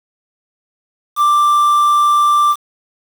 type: tone with quantisation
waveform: triangle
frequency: 1179 Hz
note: D6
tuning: 6 cents sharp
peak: -7 dBFS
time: 1.16-2.56 s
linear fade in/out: 50 ms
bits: 5
effects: none